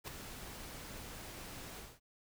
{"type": "noise with ADSR envelope", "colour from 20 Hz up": "pink", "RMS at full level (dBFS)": -41, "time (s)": [0.04, 2], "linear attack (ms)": 39, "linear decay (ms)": 4, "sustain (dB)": -7, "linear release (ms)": 220, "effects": []}